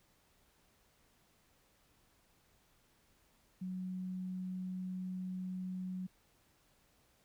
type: tone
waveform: sine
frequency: 184.6 Hz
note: F#3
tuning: 4 cents flat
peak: -38 dBFS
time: 3.61-6.07 s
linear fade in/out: 10 ms
effects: pink hiss -71 dBFS RMS until 7.24 s